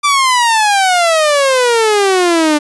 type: exponential sweep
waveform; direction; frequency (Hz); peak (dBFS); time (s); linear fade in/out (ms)
sawtooth; down; 1183 to 293.7; -5; 0.03-2.59; 20
effects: resampled to 24000 Hz